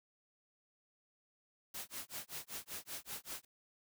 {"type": "noise with tremolo", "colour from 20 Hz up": "white", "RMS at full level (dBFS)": -43, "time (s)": [1.74, 3.45], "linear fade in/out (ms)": 5, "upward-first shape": "sine", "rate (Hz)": 5.2, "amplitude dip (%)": 100, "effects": []}